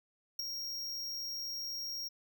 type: tone with ADSR envelope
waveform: square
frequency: 5588 Hz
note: F8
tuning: in tune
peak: -31 dBFS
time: 0.39-2.09 s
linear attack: 5 ms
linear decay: 10 ms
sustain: -7 dB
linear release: 19 ms
effects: none